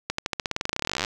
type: accelerating click train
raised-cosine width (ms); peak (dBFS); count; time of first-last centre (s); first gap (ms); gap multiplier
0.2; -8; 29; 0.1-1.048; 84; 0.92
effects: none